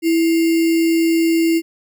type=tone with sample-and-hold; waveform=sine; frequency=329.6 Hz; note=E4; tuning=in tune; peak=-12 dBFS; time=0.02-1.62 s; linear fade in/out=50 ms; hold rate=2450 Hz; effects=none